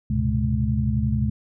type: tone cluster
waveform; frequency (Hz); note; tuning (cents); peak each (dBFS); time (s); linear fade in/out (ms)
sine; 72.1 / 103.3 / 123.6 / 135.1 / 212.3; D2 / G#2 / B2 / C#3 / G#3; -31 / -9 / +2 / -44 / +38; -25 / -29 / -24 / -29 / -25; 0.1-1.3; 5
effects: none